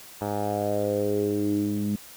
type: tone with low-pass filter sweep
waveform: 10% pulse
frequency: 103 Hz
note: G#2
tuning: 14 cents flat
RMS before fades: -26 dBFS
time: 0.21-1.96 s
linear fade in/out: 5 ms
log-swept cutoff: 960 to 220 Hz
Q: 4.7
effects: white hiss -46 dBFS RMS until 2.16 s